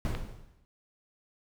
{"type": "noise with exponential decay", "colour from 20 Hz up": "brown", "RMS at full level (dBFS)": -27, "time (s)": [0.05, 0.65], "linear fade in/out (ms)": 0, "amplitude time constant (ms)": 130}
{"type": "click", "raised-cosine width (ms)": 0.3, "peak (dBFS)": -21, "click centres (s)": 0.15}
{"effects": []}